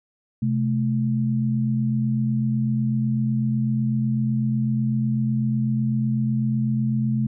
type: tone pair together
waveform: sine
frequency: 129.09 / 217.1 Hz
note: C3 / A3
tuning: -23 / -23 cents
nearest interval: major sixth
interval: 900 cents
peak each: -22 dBFS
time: 0.42-7.27 s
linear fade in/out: 5 ms
effects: none